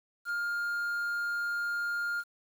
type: tone with quantisation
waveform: triangle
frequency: 1409 Hz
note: F6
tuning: 15 cents sharp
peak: -28 dBFS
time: 0.25-2.24 s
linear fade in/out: 50 ms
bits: 9
effects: none

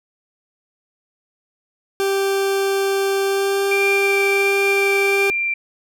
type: tone with pitch glide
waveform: 40% pulse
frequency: 392 to 396.3 Hz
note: G4 to G4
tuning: 0 to +19 cents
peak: -16 dBFS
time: 2-5.3 s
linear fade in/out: 0 ms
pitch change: +19 cents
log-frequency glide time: 3.25-3.73 s
type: tone with vibrato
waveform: sine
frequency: 2360 Hz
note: D7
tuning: 8 cents sharp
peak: -18 dBFS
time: 3.71-5.54 s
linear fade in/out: 5 ms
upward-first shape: sine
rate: 1.4 Hz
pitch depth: 12 cents each way
effects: none

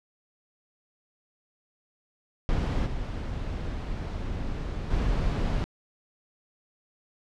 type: noise with level steps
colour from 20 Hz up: brown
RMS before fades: -26 / -32 / -26 dBFS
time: 2.49-5.64 s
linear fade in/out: 0 ms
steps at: 2.85 / 4.9 s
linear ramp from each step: 20 ms
effects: low-pass 5000 Hz 12 dB/octave

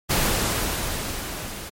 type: noise with level ramp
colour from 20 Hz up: pink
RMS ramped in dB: -20 to -35 dBFS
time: 0.09-1.7 s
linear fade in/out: 20 ms
effects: MP3 64 kbps

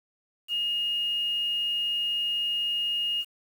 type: tone with quantisation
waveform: sine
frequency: 2852 Hz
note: F7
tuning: 36 cents sharp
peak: -25 dBFS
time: 0.48-3.25 s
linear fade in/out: 50 ms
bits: 8
effects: none

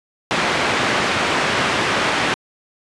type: band-pass noise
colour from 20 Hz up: white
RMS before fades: -19 dBFS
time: 0.31-2.34 s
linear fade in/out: 0 ms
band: 110 to 2200 Hz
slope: 12 dB/octave
effects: resampled to 22050 Hz

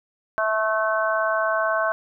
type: harmonic tone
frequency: 218 Hz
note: A3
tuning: 16 cents flat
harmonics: 3 / 4 / 5 / 6 / 7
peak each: -23 / -34 / -25 / -32 / -25 dBFS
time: 0.38-1.92 s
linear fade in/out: 0 ms
effects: none

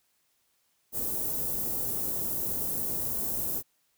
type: band-stop noise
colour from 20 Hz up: white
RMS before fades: -31 dBFS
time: 0.92-3.63 s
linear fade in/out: 50 ms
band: 460 to 14000 Hz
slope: 12 dB/octave
effects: white hiss -72 dBFS RMS until 3.97 s

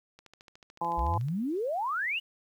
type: click train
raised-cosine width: 0.2 ms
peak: -34 dBFS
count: 16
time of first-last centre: 0.19-1.285 s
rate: 13.7 Hz
type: harmonic tone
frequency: 170 Hz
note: F3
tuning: 46 cents flat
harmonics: 1 / 2 / 3 / 4 / 5 / 6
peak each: -42 / -42 / -41 / -41 / -30 / -33 dBFS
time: 0.81-1.18 s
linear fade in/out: 5 ms
type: exponential sweep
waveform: sine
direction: up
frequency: 54.2 to 3002 Hz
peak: -28 dBFS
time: 0.97-2.2 s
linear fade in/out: 20 ms
effects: 10-bit

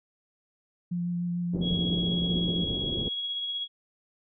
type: tone with vibrato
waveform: sine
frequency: 174.61 Hz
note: F3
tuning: in tune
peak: -27 dBFS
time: 0.91-2.65 s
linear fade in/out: 10 ms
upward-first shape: sine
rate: 6.7 Hz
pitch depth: 12 cents each way
type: low-pass noise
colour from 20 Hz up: white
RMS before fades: -33 dBFS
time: 1.53-3.09 s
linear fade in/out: 10 ms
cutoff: 390 Hz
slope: 24 dB/octave
type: tone with tremolo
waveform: sine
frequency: 3322 Hz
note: G#7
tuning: in tune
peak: -28 dBFS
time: 1.61-3.68 s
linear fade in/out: 50 ms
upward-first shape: triangle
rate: 16 Hz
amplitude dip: 35%
effects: none

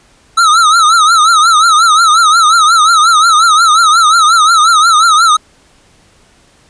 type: tone with vibrato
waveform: square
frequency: 1300 Hz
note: E6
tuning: 24 cents flat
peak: -5 dBFS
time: 0.37-5.37 s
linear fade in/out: 10 ms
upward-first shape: triangle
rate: 5.6 Hz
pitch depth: 140 cents each way
effects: pink hiss -47 dBFS RMS until 6.69 s + resampled to 22050 Hz

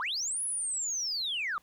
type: linear two-way sweep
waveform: sine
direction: up then down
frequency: 913 to 10548 to 1131 Hz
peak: -29 dBFS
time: 0-1.58 s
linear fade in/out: 0 ms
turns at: 0.43 s
effects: tanh soft clip ceiling -26 dBFS + pink hiss -66 dBFS RMS until 1.62 s

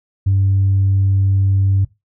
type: tone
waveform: sine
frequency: 97.3 Hz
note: G2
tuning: 12 cents flat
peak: -10 dBFS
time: 0.26-1.85 s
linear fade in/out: 10 ms
effects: noise-tail reverb RT60 0.2 s tail -18 dB re dry + tanh soft clip ceiling -8 dBFS

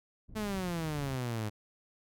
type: low-pass noise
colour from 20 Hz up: pink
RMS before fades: -46 dBFS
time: 0.28-1.17 s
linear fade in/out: 20 ms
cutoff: 170 Hz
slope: 12 dB/octave
type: exponential sweep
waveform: sawtooth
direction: down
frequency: 220.6 to 103.7 Hz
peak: -29 dBFS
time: 0.35-1.5 s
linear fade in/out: 20 ms
effects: none

